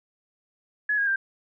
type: tone with pitch steps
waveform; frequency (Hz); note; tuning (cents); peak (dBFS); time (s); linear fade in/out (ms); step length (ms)
sine; 1694 / 1637.2 / 1582.4; G#6 / G#6 / G6; +34 / -25 / +16; -21; 0.89-1.16; 5; 90
effects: none